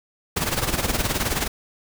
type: noise with tremolo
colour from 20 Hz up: pink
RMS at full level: -21 dBFS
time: 0.36-1.48 s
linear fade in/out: 10 ms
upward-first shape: sine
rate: 19 Hz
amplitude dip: 70%
effects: none